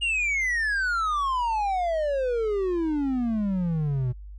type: exponential sweep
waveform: triangle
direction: down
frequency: 2862 to 120.6 Hz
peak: -21 dBFS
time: 0.01-4.13 s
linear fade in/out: 20 ms
effects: added 50 Hz sine -38 dBFS peak until 4.38 s + resampled to 22050 Hz